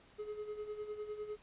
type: tone with tremolo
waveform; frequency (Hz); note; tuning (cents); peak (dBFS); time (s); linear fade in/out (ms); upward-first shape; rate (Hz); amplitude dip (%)
triangle; 422.1; G#4; +28; -36; 0.18-1.37; 20; sine; 9.9; 65
effects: pink hiss -63 dBFS RMS until 1.42 s + resampled to 8000 Hz